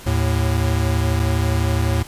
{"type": "tone pair together", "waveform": "square", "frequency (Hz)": [77.88, 110], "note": ["D#2", "A2"], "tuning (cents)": [2, 0], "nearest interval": "tritone", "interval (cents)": 598, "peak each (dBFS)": -20, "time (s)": [0.06, 2.03], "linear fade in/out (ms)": 10, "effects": ["pink hiss -39 dBFS RMS until 2.07 s", "resampled to 32000 Hz"]}